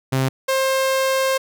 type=tone pair in turn; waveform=sawtooth; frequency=132.4 / 530.8 Hz; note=C3 / C5; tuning=+21 / +25 cents; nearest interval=2 octaves; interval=2404 cents; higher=second; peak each=-13 dBFS; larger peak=neither; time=0.12-0.29 / 0.48-1.38 s; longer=second; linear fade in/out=10 ms; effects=none